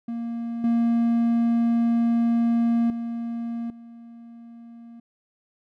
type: tone with level steps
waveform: triangle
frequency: 233.1 Hz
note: A#3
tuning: in tune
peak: -25 / -16 / -25 / -39 dBFS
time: 0.08-5 s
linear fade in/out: 5 ms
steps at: 0.64 / 2.9 / 3.7 s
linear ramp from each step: 2 ms
effects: none